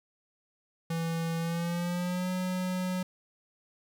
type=tone with pitch glide; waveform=square; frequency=165.4 to 183.52 Hz; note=E3 to F#3; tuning=+6 to -14 cents; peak=-30 dBFS; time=0.9-3.03 s; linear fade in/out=5 ms; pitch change=+180 cents; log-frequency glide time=1.38-2.3 s; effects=11-bit